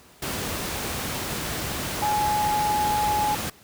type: tone in noise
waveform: sine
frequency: 840 Hz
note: G#5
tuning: 19 cents sharp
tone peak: -21 dBFS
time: 2.02-3.35 s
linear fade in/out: 5 ms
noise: pink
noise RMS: -29 dBFS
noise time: 0.22-3.5 s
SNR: +5 dB
effects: pink hiss -52 dBFS RMS until 3.63 s + high-pass 60 Hz 12 dB/octave